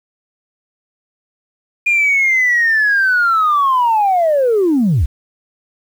sine linear sweep, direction down, 2432 to 54 Hz, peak -9 dBFS, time 1.86-5.06 s, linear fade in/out 10 ms, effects tanh soft clip ceiling -7 dBFS + 7-bit

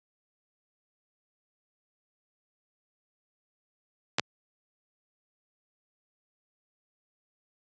clicks, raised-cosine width 0.2 ms, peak -7 dBFS, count 2, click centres 4.185 / 4.196 s, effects high-pass 100 Hz 12 dB/octave + resampled to 16000 Hz

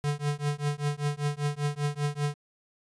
square tone with tremolo, 146 Hz, D3, 10 cents flat, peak -24 dBFS, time 0.04-2.34 s, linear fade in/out 0 ms, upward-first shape triangle, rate 5.1 Hz, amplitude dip 100%, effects resampled to 24000 Hz

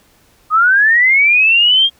sine linear sweep, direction up, 1221 to 3249 Hz, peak -7 dBFS, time 0.5-1.9 s, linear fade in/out 50 ms, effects pink hiss -52 dBFS RMS until 1.99 s

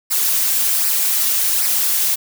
blue noise with flanger, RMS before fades -17 dBFS, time 0.1-2.16 s, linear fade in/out 20 ms, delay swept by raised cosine 0.29 to 6.19 ms, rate 1.3 Hz, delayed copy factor -0.6, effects none

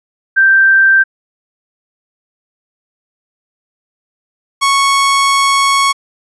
sine / sawtooth tone pair in turn, 1568 / 1105.4 Hz, G6 / C#6, 0 / -5 cents, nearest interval tritone, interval 605 cents, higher first, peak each -5 dBFS, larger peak neither, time 0.36-1.04 / 4.61-5.93 s, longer second, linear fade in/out 20 ms, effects resampled to 24000 Hz

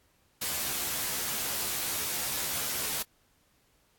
white noise with comb filter, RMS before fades -32 dBFS, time 0.41-3.03 s, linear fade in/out 10 ms, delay 14 ms, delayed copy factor +1, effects pink hiss -68 dBFS RMS until 3.98 s + AAC 64 kbps

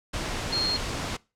sine tone in noise, 4242 Hz, C8, 23 cents sharp, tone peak -24 dBFS, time 0.52-0.77 s, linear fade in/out 10 ms, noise pink, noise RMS -31 dBFS, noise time 0.13-1.17 s, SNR +4 dB, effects noise-tail reverb RT60 0.3 s tail -23 dB re dry + low-pass 7000 Hz 12 dB/octave

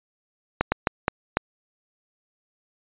slowing click train, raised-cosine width 0.5 ms, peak -4 dBFS, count 5, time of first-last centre 0.61-1.37 s, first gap 110 ms, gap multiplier 1.38, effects resampled to 8000 Hz

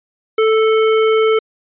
square tone, 440 Hz, A4, in tune, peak -11 dBFS, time 0.38-1.39 s, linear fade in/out 5 ms, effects resampled to 8000 Hz

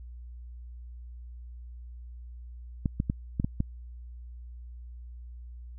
clicks, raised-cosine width 5 ms, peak -14 dBFS, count 6, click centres 2.858 / 3.001 / 3.099 / 3.399 / 3.445 / 3.604 s, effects added 60 Hz sine -41 dBFS peak until 5.78 s

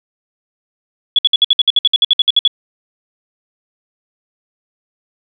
sine tone bursts, 3384 Hz, G#7, 32 cents sharp, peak -6 dBFS, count 16, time 1.16-2.477 s, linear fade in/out 2 ms, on 27 ms, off 59 ms, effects none

